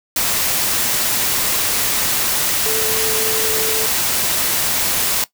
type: tone in noise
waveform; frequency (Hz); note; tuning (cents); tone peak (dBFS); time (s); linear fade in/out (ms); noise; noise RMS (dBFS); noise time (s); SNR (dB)
sine; 440; A4; 0; -22; 2.66-3.86; 2; white; -18; 0.16-5.24; -7
effects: noise-tail reverb RT60 0.1 s tail -17 dB re dry